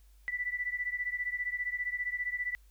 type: beating tone pair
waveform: sine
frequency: 1968 / 1983 Hz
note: B6 / B6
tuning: -7 / +7 cents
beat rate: 15 Hz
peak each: -34 / -36 dBFS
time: 0.28-2.55 s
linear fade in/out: 0 ms
effects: added 50 Hz sine -56 dBFS peak until 2.7 s + white hiss -70 dBFS RMS until 2.7 s